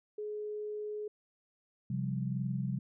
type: tone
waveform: sine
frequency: 421.4 Hz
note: G#4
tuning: 25 cents sharp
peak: -36 dBFS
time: 0.18-1.08 s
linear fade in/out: 5 ms
type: chord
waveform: sine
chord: C suspended fourth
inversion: none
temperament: equal with one note detuned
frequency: 132.18 / 174.61 / 196 Hz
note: C3 / F3 / G3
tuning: +18 / 0 / 0 cents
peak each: -34 / -38 / -37 dBFS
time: 1.9-2.79 s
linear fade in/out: 5 ms
effects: none